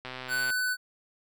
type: click train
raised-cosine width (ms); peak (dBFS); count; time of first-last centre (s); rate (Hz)
0.3; -22; 59; 0.05-0.503; 128
type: tone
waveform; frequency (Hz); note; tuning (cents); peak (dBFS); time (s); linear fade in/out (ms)
square; 1499; F#6; +22; -27; 0.28-0.77; 50
effects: none